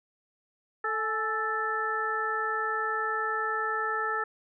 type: harmonic tone with a mistuned harmonic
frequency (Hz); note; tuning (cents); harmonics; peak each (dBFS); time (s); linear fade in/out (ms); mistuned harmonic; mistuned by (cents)
440; A4; 0; 1 / 2 / 3 / 4; -35 / -36 / -30 / -32; 0.84-4.24; 5; 2; -60
effects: none